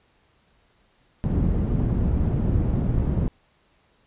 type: low-pass noise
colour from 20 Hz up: white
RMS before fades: -22 dBFS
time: 1.24-3.28 s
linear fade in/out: 0 ms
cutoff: 150 Hz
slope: 12 dB/octave
effects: pink hiss -63 dBFS RMS until 4.06 s + resampled to 8000 Hz